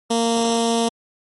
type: tone with notch filter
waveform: 10% pulse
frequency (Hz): 230.9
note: A#3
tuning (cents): -16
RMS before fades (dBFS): -19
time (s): 0.1-0.89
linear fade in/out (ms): 10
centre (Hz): 1500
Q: 0.71
effects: MP3 48 kbps